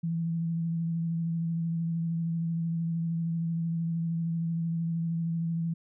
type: tone with vibrato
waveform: sine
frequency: 166.1 Hz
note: E3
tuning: 13 cents sharp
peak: -27 dBFS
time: 0.03-5.74 s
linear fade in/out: 10 ms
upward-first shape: sine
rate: 13 Hz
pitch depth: 20 cents each way
effects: none